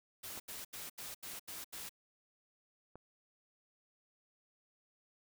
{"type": "noise bursts", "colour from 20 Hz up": "white", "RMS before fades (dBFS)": -46, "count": 7, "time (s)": [0.23, 1.894], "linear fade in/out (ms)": 10, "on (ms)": 170, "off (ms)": 79}
{"type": "clicks", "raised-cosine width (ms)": 1, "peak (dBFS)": -37, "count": 2, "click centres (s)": [0.376, 2.956]}
{"effects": []}